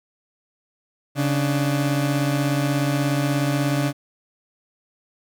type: tone pair together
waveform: 30% pulse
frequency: 139.4 / 295.4 Hz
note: C#3 / D4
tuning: +10 / +10 cents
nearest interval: octave + minor second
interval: 1300 cents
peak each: -18 / -22 dBFS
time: 1.15-3.93 s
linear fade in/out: 50 ms
effects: none